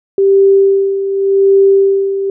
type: tone with tremolo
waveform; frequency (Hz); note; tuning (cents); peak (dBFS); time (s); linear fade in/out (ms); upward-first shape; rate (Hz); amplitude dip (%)
sine; 392; G4; 0; -4; 0.18-2.3; 2; sine; 0.87; 65
effects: none